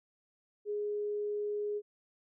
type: tone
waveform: sine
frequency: 415.5 Hz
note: G#4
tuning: 1 cent sharp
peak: -32 dBFS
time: 0.65-1.82 s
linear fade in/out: 50 ms
effects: none